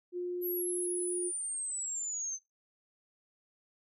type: tone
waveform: sine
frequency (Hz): 356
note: F4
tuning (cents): +33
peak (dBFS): -33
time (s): 0.12-1.32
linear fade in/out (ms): 50
type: linear sweep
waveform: sine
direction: down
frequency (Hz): 11840 to 6140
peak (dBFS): -34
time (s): 0.41-2.39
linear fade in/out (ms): 50
effects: noise-tail reverb RT60 0.2 s tail -22 dB re dry